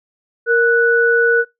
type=tone pair together; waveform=sine; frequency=466.5 / 1479.5 Hz; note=A#4 / F#6; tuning=+1 / -1 cents; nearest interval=octave + minor sixth; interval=1998 cents; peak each=-13 dBFS; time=0.46-1.45 s; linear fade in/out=50 ms; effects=noise-tail reverb RT60 0.2 s tail -25 dB re dry